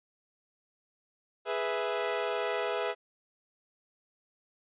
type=chord; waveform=sawtooth; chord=E major; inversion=first; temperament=equal; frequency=415.3 / 493.9 / 659.3 Hz; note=G#4 / B4 / E5; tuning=0 / 0 / 0 cents; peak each=-30 dBFS; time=1.45-2.95 s; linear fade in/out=50 ms; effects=resampled to 8000 Hz